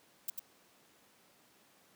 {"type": "noise with echo", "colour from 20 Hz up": "violet", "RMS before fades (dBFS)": -35, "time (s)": [0.28, 0.3], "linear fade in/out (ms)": 5, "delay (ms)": 95, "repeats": 1, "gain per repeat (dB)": -4, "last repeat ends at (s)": 0.395, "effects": ["pink hiss -65 dBFS RMS until 1.95 s", "high-pass 200 Hz 12 dB/octave"]}